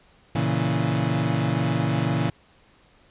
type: chord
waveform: 30% pulse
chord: A# diminished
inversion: none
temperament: equal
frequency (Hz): 116.54 / 138.59 / 164.81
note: A#2 / C#3 / E3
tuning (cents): 0 / 0 / 0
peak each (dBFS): -23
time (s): 0.35-2.3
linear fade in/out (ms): 5
effects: pink hiss -57 dBFS RMS until 3.1 s + resampled to 8000 Hz